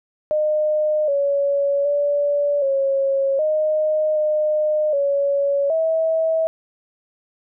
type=tone with pitch steps; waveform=sine; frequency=610 / 563 / 577 / 546 / 617 / 610 / 562 / 646 Hz; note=D#5 / C#5 / D5 / C#5 / D#5 / D#5 / C#5 / E5; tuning=-34 / +27 / -31 / -26 / -15 / -34 / +24 / -35 cents; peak=-16 dBFS; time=0.31-6.47 s; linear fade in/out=0 ms; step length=770 ms; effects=none